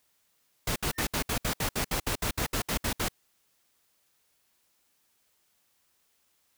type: noise bursts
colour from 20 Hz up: pink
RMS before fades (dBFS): -29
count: 16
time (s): 0.67-3.085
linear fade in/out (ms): 5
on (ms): 90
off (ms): 65
type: tone with exponential growth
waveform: triangle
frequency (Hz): 1810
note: A6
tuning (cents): +48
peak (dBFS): -26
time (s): 0.93-1.01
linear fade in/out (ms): 1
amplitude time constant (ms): 16
effects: white hiss -71 dBFS RMS until 6.57 s